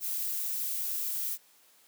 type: noise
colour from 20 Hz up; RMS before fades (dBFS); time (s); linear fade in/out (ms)
violet; -33; 0-1.38; 50
effects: white hiss -62 dBFS RMS until 1.87 s + high-pass 200 Hz 12 dB/octave